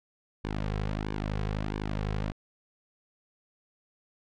sawtooth tone with flanger, 51.91 Hz, G#1, in tune, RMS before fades -32 dBFS, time 0.44-2.32 s, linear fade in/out 5 ms, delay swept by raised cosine 1.5 to 3.4 ms, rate 1.5 Hz, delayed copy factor -0.75, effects low-pass 4000 Hz 12 dB/octave

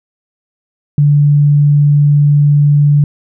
sine tone, 145.7 Hz, D3, 13 cents flat, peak -5 dBFS, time 0.98-3.04 s, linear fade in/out 2 ms, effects none

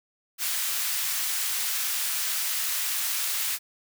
white high-pass noise, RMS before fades -28 dBFS, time 0.38-3.59 s, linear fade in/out 50 ms, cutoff 1300 Hz, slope 12 dB/octave, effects none

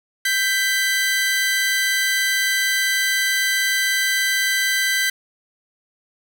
sawtooth tone pair together, 1568 / 1994.5 Hz, G6 / B6, 0 / +17 cents, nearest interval major third, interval 417 cents, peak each -17 dBFS, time 0.25-5.1 s, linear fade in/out 5 ms, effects none

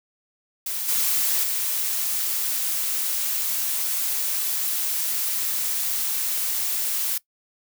blue noise with level steps, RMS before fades -28 / -22 / -25 dBFS, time 0.66-7.18 s, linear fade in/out 5 ms, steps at 0.88 / 1.43 s, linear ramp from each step 10 ms, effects noise-tail reverb RT60 0.1 s tail -20 dB re dry

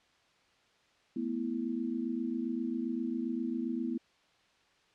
sine chord, A suspended second, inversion none, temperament just, 220 / 247.5 / 330 Hz, A3 / B3 / E4, 0 / +4 / +2 cents, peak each -38 / -34 / -37 dBFS, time 1.16-3.98 s, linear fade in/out 5 ms, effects white hiss -67 dBFS RMS until 4.94 s + low-pass 4000 Hz 12 dB/octave

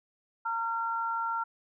sine tone pair together, 916.4 / 1373 Hz, A#5 / F6, -30 / -30 cents, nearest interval perfect fifth, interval 700 cents, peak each -32 / -31 dBFS, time 0.45-1.44 s, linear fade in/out 10 ms, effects none

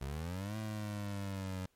25% pulse linear two-way sweep, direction up then down, 64.6 to 109.6 to 92.1 Hz, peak -34 dBFS, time 0.01-1.66 s, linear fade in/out 5 ms, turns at 0.57 s, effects pink hiss -75 dBFS RMS until 1.75 s + MP3 64 kbps

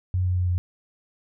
sine tone with pitch steps, 91.6 / 90.76 / 89.92 / 89.1 Hz, F#2 / F#2 / F#2 / F2, -17 / -33 / -49 / +35 cents, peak -20 dBFS, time 0.14-0.58 s, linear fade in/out 0 ms, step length 110 ms, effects none

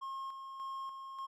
triangle tone with tremolo, 1075 Hz, C6, 47 cents sharp, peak -37 dBFS, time 0.01-1.27 s, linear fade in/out 20 ms, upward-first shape square, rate 1.7 Hz, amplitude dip 45%, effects none

